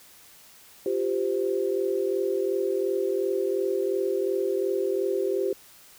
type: chord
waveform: sine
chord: F suspended second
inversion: none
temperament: equal with one note detuned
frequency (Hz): 349.2 / 392 / 517.2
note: F4 / G4 / C5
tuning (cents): 0 / 0 / -20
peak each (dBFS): -30 / -25 / -30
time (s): 0.86-5.53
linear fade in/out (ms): 2
effects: white hiss -52 dBFS RMS until 5.98 s